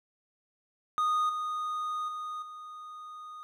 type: tone with level steps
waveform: triangle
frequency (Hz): 1236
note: D#6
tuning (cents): -12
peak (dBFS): -23 / -29 / -33 / -40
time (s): 0.98-3.43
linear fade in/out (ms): 0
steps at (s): 1.29 / 2.08 / 2.42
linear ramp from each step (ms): 5
effects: none

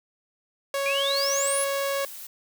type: tone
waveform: sawtooth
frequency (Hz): 554.4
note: C#5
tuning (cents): 0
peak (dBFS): -21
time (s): 0.74-2.05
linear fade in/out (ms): 2
type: exponential sweep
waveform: sine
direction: up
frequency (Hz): 2349 to 11175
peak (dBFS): -25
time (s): 0.86-1.64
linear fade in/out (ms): 0
type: noise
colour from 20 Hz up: blue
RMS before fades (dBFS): -40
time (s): 1.16-2.27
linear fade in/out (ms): 5
effects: none

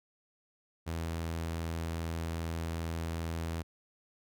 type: tone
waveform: sawtooth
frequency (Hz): 82.5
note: E2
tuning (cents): +2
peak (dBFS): -30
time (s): 0.86-3.63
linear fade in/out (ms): 20
effects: none

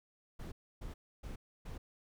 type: noise bursts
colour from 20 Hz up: brown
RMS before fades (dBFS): -44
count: 4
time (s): 0.39-1.78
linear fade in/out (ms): 10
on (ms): 130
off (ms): 290
effects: none

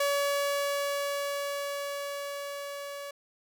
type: tone with level ramp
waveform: sawtooth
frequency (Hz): 567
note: C#5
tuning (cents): +39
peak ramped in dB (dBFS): -21 to -34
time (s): 0-3.11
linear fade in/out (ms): 5
effects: none

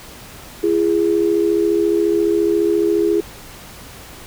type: tone pair together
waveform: sine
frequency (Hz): 338.1 / 412.5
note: E4 / G#4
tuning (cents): +44 / -12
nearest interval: minor third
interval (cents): 344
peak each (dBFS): -16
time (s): 0.63-3.21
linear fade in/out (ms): 10
effects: pink hiss -38 dBFS RMS until 4.26 s

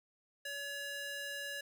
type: tone with high-pass filter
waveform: square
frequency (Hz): 566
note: C#5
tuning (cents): +36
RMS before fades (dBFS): -42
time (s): 0.45-1.61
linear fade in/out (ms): 5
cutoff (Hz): 1300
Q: 1.4
effects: none

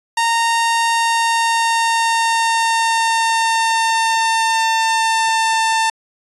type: tone with pitch glide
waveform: sawtooth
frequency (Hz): 923 to 894.7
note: A#5 to A5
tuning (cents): -17 to +29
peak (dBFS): -10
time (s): 0.17-5.9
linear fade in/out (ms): 5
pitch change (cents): -54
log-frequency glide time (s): 0.89-5.62
effects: resampled to 24000 Hz

